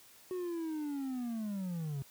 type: linear sweep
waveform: triangle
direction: down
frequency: 370.8 to 133.8 Hz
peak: -33 dBFS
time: 0.31-2.02 s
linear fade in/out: 0 ms
effects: white hiss -59 dBFS RMS until 2.1 s + high-pass 60 Hz 12 dB/octave